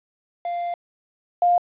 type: tone pair in turn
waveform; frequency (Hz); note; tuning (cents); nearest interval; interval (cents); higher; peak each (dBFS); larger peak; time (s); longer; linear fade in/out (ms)
triangle / sine; 696 / 704.1; F5 / F5; -6 / +14; unison; 20; second; -22 / -14; second; 0.45-0.74 / 1.42-1.58; first; 2
effects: resampled to 8000 Hz + 9-bit